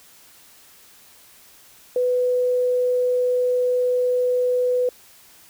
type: tone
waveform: sine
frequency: 497.6 Hz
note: B4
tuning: 13 cents sharp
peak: -17 dBFS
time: 1.96-4.89 s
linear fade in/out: 2 ms
effects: white hiss -50 dBFS RMS until 5.49 s